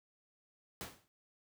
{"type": "noise with exponential decay", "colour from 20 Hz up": "pink", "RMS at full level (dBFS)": -40, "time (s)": [0.81, 1.08], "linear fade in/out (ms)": 0, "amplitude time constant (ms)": 57, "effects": ["high-pass 80 Hz 12 dB/octave"]}